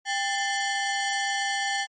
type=ring-modulated tone; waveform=sawtooth; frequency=1283 Hz; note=E6; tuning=47 cents flat; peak=-18 dBFS; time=0.05-1.87 s; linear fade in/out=50 ms; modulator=488 Hz; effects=MP3 32 kbps